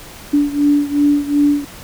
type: beating tone pair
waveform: sine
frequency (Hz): 288.9 / 291.6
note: D4 / D4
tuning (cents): -28 / -12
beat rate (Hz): 2.7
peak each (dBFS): -13 / -16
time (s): 0.33-1.65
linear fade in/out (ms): 10
effects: pink hiss -36 dBFS RMS until 1.83 s